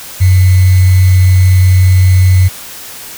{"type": "tone with sample-and-hold", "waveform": "sine", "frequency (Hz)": 92.5, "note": "F#2", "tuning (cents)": 0, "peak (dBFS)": -3, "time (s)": [0.2, 2.49], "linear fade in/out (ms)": 20, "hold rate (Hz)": 2100, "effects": ["white hiss -28 dBFS RMS until 3.17 s"]}